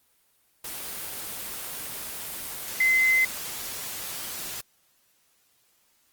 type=tone in noise; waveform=sine; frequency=2056 Hz; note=C7; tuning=31 cents flat; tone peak=-18 dBFS; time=2.8-3.25 s; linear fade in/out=5 ms; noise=white; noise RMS=-35 dBFS; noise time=0.64-4.61 s; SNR=+14 dB; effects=white hiss -66 dBFS RMS until 6.12 s + Opus 24 kbps